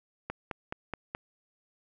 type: click train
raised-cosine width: 0.5 ms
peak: -19 dBFS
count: 5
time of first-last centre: 0.3-1.149 s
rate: 4.71 Hz
effects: none